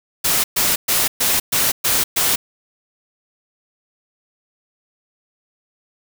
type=noise bursts; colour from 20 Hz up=white; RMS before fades=-17 dBFS; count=7; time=0.24-2.36 s; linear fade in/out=10 ms; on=200 ms; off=120 ms; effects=none